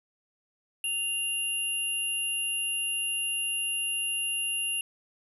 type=tone pair together; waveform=sine; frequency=2794 / 11193 Hz; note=F7 / F9; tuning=0 / +3 cents; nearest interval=2 octaves; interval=2403 cents; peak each=-29 / -32 dBFS; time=0.84-4.81 s; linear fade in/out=2 ms; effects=none